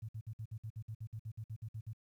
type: tone bursts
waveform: sine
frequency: 110 Hz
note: A2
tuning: in tune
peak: -40 dBFS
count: 16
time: 0.02-1.933 s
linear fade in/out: 10 ms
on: 68 ms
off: 55 ms
effects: 12-bit